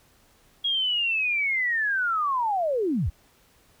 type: linear sweep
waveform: sine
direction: down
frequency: 3310 to 49.29 Hz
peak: -22 dBFS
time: 0.64-3.1 s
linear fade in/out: 10 ms
effects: pink hiss -60 dBFS RMS until 3.8 s